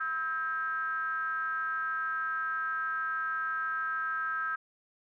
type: ring-modulated tone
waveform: triangle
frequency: 146.83 Hz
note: D3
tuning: in tune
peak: -25 dBFS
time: 0-4.56 s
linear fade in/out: 10 ms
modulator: 1440 Hz
effects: none